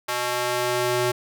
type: tone with high-pass filter sweep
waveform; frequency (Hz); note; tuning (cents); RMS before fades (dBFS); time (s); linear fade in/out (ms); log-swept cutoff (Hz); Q
square; 122.9; B2; -8; -24; 0.08-1.12; 10; 830 to 300; 0.91
effects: none